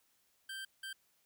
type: tone bursts at uneven times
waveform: 25% pulse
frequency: 1568 Hz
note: G6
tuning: in tune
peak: -38 dBFS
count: 2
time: 0.49-0.65 / 0.83-0.93 s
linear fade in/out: 5 ms
effects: white hiss -74 dBFS RMS until 1.25 s